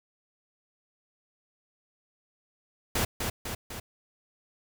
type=noise with echo; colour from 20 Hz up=pink; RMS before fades=-27 dBFS; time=2.95-3.05 s; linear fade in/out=5 ms; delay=250 ms; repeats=3; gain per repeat=-4 dB; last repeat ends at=3.8 s; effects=none